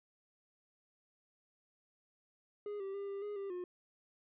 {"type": "tone with pitch steps", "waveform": "triangle", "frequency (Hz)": [413.2, 389.6, 399.6, 396.8, 413.9, 395.3, 358.3], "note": ["G#4", "G4", "G4", "G4", "G#4", "G4", "F4"], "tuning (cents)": [-9, -11, 33, 21, -6, 15, 44], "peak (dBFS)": -37, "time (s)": [2.66, 3.64], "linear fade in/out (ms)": 2, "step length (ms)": 140, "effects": ["resampled to 8000 Hz"]}